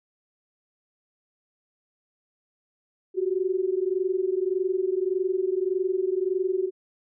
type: tone pair together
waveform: sine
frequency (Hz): 365 / 386.7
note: F#4 / G4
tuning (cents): -24 / -24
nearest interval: minor second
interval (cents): 100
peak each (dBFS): -25 / -26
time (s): 3.14-6.71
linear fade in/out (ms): 50
effects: none